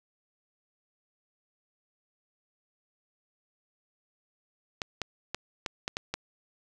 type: clicks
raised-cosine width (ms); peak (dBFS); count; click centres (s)
0.2; -14; 7; 4.818 / 5.017 / 5.346 / 5.662 / 5.879 / 5.969 / 6.14
effects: none